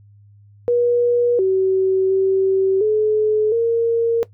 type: tone with pitch steps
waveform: sine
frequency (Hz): 481.6 / 379.8 / 383.6 / 428.3 / 462.4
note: B4 / F#4 / G4 / A4 / A#4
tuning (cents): -44 / +45 / -37 / -47 / -14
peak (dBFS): -13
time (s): 0.68-4.23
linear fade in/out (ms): 0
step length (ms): 710
effects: noise-tail reverb RT60 0.1 s tail -17 dB re dry + added 102 Hz sine -45 dBFS peak until 4.33 s